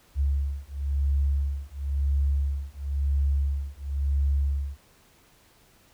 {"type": "beating tone pair", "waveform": "sine", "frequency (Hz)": [69.4, 70.37], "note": ["C#2", "C#2"], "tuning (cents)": [3, 27], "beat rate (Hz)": 0.97, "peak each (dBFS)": -26, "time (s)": [0.15, 4.78], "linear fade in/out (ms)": 50, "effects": ["pink hiss -59 dBFS RMS until 5.93 s"]}